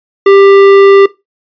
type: tone with tanh clipping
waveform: sine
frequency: 394.9 Hz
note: G4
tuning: 13 cents sharp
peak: -3 dBFS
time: 0.26-1.06 s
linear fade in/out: 5 ms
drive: 15 dB
effects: noise-tail reverb RT60 0.2 s tail -18 dB re dry + resampled to 11025 Hz